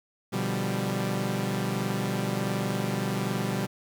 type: chord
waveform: sawtooth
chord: G dominant seventh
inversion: first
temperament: equal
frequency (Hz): 123.47 / 146.83 / 174.61 / 196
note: B2 / D3 / F3 / G3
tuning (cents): 0 / 0 / 0 / 0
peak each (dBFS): -28 / -31 / -31 / -26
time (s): 0.32-3.67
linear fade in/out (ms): 20
effects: 10-bit